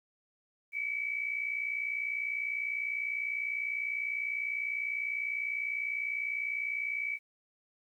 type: tone pair together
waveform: sine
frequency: 2240 / 2300 Hz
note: C#7 / D7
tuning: +18 / -37 cents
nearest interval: unison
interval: 45 cents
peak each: -37 / -33 dBFS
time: 0.72-7.19 s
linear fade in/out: 50 ms
effects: 11-bit